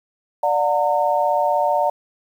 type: tone cluster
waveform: sine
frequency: 588 / 724 / 913 Hz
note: D5 / F#5 / A#5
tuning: +2 / -38 / -36 cents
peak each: -20 dBFS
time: 0.43-1.9 s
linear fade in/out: 5 ms
effects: 8-bit